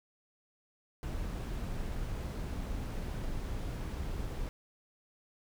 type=noise; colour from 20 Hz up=brown; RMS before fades=-37 dBFS; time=1.03-4.49 s; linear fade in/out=0 ms; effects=none